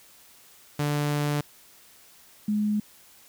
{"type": "tone pair in turn", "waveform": ["sawtooth", "sine"], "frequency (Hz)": [146.83, 210], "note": ["D3", "G#3"], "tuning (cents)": [0, 19], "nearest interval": "tritone", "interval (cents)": 619, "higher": "second", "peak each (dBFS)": [-20, -22], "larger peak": "first", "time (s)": [[0.79, 1.41], [2.48, 2.8]], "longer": "first", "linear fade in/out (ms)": 5, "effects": ["white hiss -54 dBFS RMS until 3.28 s"]}